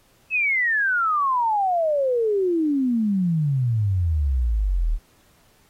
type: exponential sweep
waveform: sine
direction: down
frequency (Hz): 2637 to 36.25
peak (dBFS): -18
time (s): 0.3-4.99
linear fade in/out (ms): 50
effects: pink hiss -59 dBFS RMS until 5.69 s + AAC 48 kbps